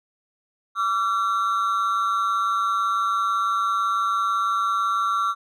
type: ring-modulated tone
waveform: triangle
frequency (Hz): 1256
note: D#6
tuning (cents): +16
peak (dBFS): -15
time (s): 0.75-5.35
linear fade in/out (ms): 50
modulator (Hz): 103
effects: none